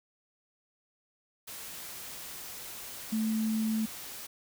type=tone in noise; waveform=sine; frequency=220 Hz; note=A3; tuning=in tune; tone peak=-27 dBFS; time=3.12-3.86 s; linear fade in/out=10 ms; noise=white; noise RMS=-43 dBFS; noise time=1.47-4.27 s; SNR=+13 dB; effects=none